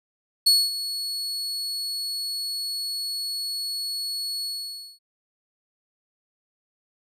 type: tone with ADSR envelope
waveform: 40% pulse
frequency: 4380 Hz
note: C#8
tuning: 22 cents flat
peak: -12 dBFS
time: 0.46-4.99 s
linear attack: 11 ms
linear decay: 230 ms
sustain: -14 dB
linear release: 550 ms
effects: resampled to 32000 Hz